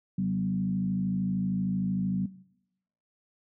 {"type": "tone with frequency modulation", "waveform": "sine", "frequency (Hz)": 188, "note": "F#3", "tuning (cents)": 28, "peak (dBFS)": -25, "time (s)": [0.18, 2.26], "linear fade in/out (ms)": 5, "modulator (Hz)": 53.1, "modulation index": 0.72, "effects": ["noise-tail reverb RT60 0.8 s tail -19 dB re dry"]}